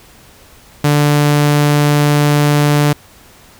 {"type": "tone", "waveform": "sawtooth", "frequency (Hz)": 146.83, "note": "D3", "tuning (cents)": 0, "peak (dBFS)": -5, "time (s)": [0.84, 2.93], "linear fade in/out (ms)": 5, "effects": ["pink hiss -43 dBFS RMS until 3.59 s"]}